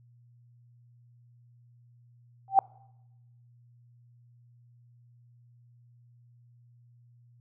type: tone with exponential growth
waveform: sine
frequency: 778 Hz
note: G5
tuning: 13 cents flat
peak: -11 dBFS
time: 2.48-2.59 s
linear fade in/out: 1 ms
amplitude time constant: 22 ms
effects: noise-tail reverb RT60 0.9 s tail -25 dB re dry + added 120 Hz sine -56 dBFS peak until 7.4 s